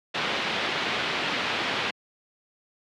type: low-pass noise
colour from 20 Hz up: white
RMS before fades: -28 dBFS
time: 0.14-1.91 s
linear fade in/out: 10 ms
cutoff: 3500 Hz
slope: 24 dB/octave
effects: high-pass 150 Hz 12 dB/octave